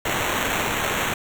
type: noise with sample-and-hold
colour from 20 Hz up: white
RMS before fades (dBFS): -24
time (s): 0.05-1.14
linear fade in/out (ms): 5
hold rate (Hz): 4900
effects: none